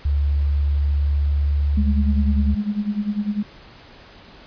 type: tone with pitch glide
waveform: sine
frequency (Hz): 71.7 to 72.12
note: D2 to D2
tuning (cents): -41 to -31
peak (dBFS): -16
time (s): 0.05-2.55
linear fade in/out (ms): 5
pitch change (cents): +10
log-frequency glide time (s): 0.73-1.63
type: tone with tremolo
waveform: sine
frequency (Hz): 207.7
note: G#3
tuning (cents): 0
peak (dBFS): -17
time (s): 1.77-3.43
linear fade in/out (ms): 5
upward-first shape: sine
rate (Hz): 10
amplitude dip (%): 80
effects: pink hiss -45 dBFS RMS until 4.46 s + resampled to 11025 Hz